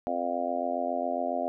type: harmonic tone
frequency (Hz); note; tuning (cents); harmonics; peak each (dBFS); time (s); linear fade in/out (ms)
87.3; F2; 0; 3 / 4 / 5 / 6 / 7 / 8 / 9; -35 / -40 / -42 / -39 / -32 / -31 / -40; 0.07-1.48; 0
effects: none